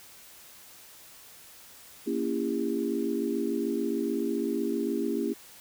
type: chord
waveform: sine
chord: A# diminished seventh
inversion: none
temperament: just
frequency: 233.1 / 279.7 / 335.6 / 402.8 Hz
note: A#3 / C#4 / E4 / G4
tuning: 0 / +16 / +31 / +47 cents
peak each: -32 dBFS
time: 2.06-5.34 s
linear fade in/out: 20 ms
effects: white hiss -51 dBFS RMS until 5.6 s